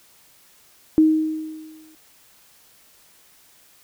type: tone with exponential decay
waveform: sine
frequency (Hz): 313.6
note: D#4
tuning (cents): +14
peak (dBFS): -9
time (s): 0.98-1.95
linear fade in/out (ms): 0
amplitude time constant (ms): 210
effects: white hiss -54 dBFS RMS until 3.83 s